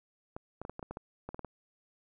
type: clicks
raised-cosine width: 1 ms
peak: -26 dBFS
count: 12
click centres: 0.365 / 0.616 / 0.651 / 0.696 / 0.794 / 0.828 / 0.91 / 0.971 / 1.29 / 1.345 / 1.393 / 1.447 s
effects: none